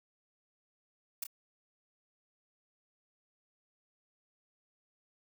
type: noise with echo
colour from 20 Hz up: blue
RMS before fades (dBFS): -36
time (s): 1.22-1.24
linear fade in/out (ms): 5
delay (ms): 28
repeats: 1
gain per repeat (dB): -8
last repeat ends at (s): 1.268
effects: none